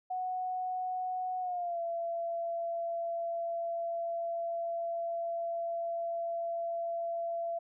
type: tone with pitch glide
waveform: sine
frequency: 738 to 676.7 Hz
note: F#5 to E5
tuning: -5 to +45 cents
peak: -32 dBFS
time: 0.1-7.59 s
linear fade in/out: 10 ms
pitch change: -150 cents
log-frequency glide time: 1.4-1.8 s
effects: none